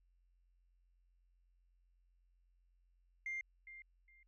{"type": "tone with echo", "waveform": "sine", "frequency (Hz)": 2100, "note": "C7", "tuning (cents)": 6, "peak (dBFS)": -38, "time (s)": [3.26, 3.41], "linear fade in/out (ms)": 2, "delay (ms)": 410, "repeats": 2, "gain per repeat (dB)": -13, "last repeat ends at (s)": 4.23, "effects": ["tanh soft clip ceiling -36 dBFS", "added 44 Hz sine -70 dBFS peak until 4.27 s"]}